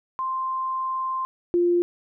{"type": "tone pair in turn", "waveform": "sine", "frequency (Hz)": [1046.5, 349.2], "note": ["C6", "F4"], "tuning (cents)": [0, 0], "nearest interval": "octave + perfect fifth", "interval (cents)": 1900, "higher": "first", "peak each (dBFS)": [-24, -17], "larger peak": "second", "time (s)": [[0.19, 1.25], [1.54, 1.82]], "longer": "first", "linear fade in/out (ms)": 0, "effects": []}